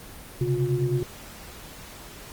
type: tone cluster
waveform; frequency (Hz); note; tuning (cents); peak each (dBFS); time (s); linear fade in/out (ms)
sine; 128.5 / 137.8 / 357.6; C3 / C#3 / F4; -31 / -10 / +41; -26; 0.41-1.03; 2
effects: pink hiss -43 dBFS RMS until 2.32 s + Opus 24 kbps